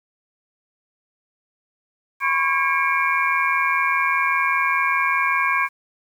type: tone cluster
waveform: sine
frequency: 1019 / 1099 / 1624 / 2197 / 2362 Hz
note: C6 / C#6 / G#6 / C#7 / D7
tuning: -46 / -15 / -39 / -16 / +9 cents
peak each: -26 / -22 / -23 / -25 / -24 dBFS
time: 2.2-5.69 s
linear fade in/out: 50 ms
effects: 8-bit